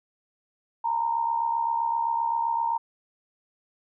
sine tone with amplitude modulation, 925 Hz, A#5, 14 cents flat, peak -20 dBFS, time 0.84-2.78 s, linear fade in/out 10 ms, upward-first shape sine, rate 67.7 Hz, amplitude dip 65%, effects none

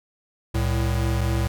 square tone pair together, 66.3 / 111.74 Hz, C2 / A2, +23 / +27 cents, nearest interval major sixth, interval 904 cents, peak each -24 dBFS, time 0.54-1.48 s, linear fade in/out 10 ms, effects none

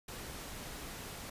pink noise, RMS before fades -45 dBFS, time 0.08-1.3 s, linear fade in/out 5 ms, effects resampled to 32000 Hz

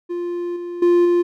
triangle tone with level steps, 349.2 Hz, F4, in tune, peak -20 / -24 / -9 / -11 dBFS, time 0.09-1.23 s, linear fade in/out 20 ms, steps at 0.56 / 0.82 / 1.05 s, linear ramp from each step 5 ms, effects none

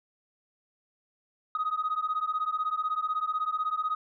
sine beating tone pair, 1246 / 1262 Hz, D#6 / D#6, +2 / +24 cents, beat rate 16 Hz, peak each -29 dBFS, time 1.55-3.95 s, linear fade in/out 2 ms, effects tanh soft clip ceiling -22 dBFS

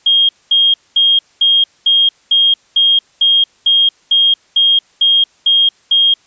sine tone bursts, 3240 Hz, G#7, 43 cents flat, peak -7 dBFS, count 14, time 0.06-6.14 s, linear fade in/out 5 ms, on 230 ms, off 220 ms, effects white hiss -52 dBFS RMS until 6.26 s + resampled to 16000 Hz

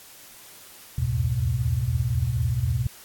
sine tone cluster, 65.6 / 80 / 84.1 / 106.5 / 124 Hz, C2 / D#2 / E2 / G#2 / B2, +5 / +49 / +35 / +44 / +7 cents, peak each -32 / -30 / -30 / -28 / -24 dBFS, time 0.98-2.87 s, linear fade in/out 5 ms, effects white hiss -47 dBFS RMS until 3.04 s + AAC 64 kbps

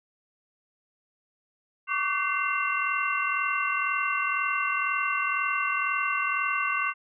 sine tone cluster, 1121 / 1163 / 1518 / 2088 / 2730 Hz, C#6 / D6 / F#6 / C7 / F7, +19 / -17 / +44 / -4 / -40 cents, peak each -31 dBFS, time 1.87-6.94 s, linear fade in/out 50 ms, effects none

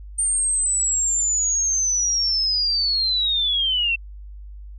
sine linear sweep, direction down, 8870 to 2662 Hz, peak -18 dBFS, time 0.18-3.96 s, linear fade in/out 10 ms, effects added 50 Hz sine -35 dBFS peak until 4.78 s

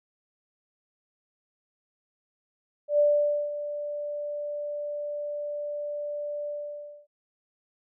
sine tone with ADSR envelope, 587.3 Hz, D5, in tune, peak -17 dBFS, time 2.88-7.07 s, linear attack 110 ms, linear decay 510 ms, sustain -13 dB, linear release 590 ms, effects none

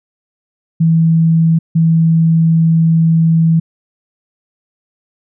sine tone bursts at uneven times, 163.4 Hz, E3, 15 cents flat, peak -7 dBFS, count 2, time 0.8-1.59 / 1.75-3.6 s, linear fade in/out 10 ms, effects none

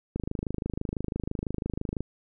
click train, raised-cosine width 3 ms, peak -17 dBFS, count 49, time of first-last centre 0.16-2.006 s, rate 26 Hz, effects none

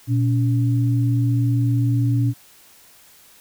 sine tone pair together, 119.3 / 283.7 Hz, A#2 / C#4, +41 / +40 cents, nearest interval octave + minor third, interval 1499 cents, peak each -16 / -24 dBFS, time 0.07-2.34 s, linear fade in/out 50 ms, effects white hiss -50 dBFS RMS until 3.4 s

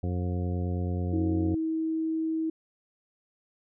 harmonic tone, 89.3 Hz, F2, 39 cents sharp, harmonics 1 / 2 / 3 / 4 / 5 / 6 / 8, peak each -28 / -34 / -38 / -40 / -42 / -44 / -46 dBFS, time 0.03-1.55 s, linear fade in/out 5 ms
sine tone, 320.6 Hz, E4, 48 cents flat, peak -26 dBFS, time 1.13-2.5 s, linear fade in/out 5 ms
effects none

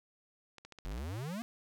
clicks, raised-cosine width 0.2 ms, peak -33 dBFS, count 7, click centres 0.583 / 0.65 / 0.723 / 0.787 / 0.855 / 0.92 / 0.979 s
square exponential sweep, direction up, 41.89 to 244.4 Hz, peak -38 dBFS, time 0.85-1.42 s, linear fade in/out 0 ms
effects none

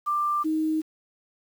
sine tone pair in turn, 1185 / 313.9 Hz, D6 / D#4, +15 / +15 cents, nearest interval octave + major seventh, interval 2300 cents, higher first, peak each -22 / -22 dBFS, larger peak neither, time 0.06-0.44 / 0.44-0.82 s, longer neither, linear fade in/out 20 ms, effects 8-bit

